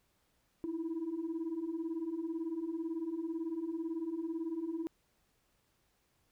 sine beating tone pair, 314 / 332 Hz, D#4 / E4, +16 / +12 cents, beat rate 18 Hz, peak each -39 / -35 dBFS, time 0.64-4.87 s, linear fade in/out 0 ms, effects tanh soft clip ceiling -31 dBFS + pink hiss -75 dBFS RMS until 6.31 s

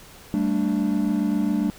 triangle chord, G suspended second, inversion none, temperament equal with one note detuned, 196 / 223.3 / 293.7 Hz, G3 / A3 / D4, 0 / +26 / 0 cents, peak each -22 dBFS, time 0.34-1.7 s, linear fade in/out 0 ms, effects tanh soft clip ceiling -9 dBFS + pink hiss -46 dBFS RMS until 1.78 s

